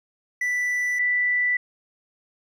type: tone pair in turn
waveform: triangle / sine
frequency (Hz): 1975.5 / 1975.5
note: B6 / B6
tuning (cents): 0 / 0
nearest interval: unison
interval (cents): 0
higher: neither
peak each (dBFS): -20 / -19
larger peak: second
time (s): 0.41-0.99 / 0.99-1.57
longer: neither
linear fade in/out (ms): 5
effects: none